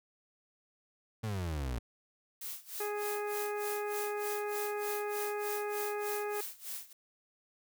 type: exponential sweep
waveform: 35% pulse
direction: down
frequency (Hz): 114 to 56.4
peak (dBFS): -32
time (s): 1.23-1.79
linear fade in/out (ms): 10
type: noise with tremolo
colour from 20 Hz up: blue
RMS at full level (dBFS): -40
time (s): 2.41-6.93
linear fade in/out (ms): 5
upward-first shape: sine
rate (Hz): 3.3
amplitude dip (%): 90
type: harmonic tone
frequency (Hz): 415.3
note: G#4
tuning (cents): 0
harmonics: 1 / 2 / 3 / 4 / 5 / 6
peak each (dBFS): -35 / -41 / -45 / -46 / -51 / -49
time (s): 2.8-6.41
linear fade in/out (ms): 5
effects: none